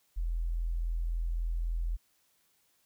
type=tone; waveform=sine; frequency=41.85 Hz; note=E1; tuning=27 cents sharp; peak=-29 dBFS; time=0.16-1.97 s; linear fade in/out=20 ms; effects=white hiss -71 dBFS RMS until 2.85 s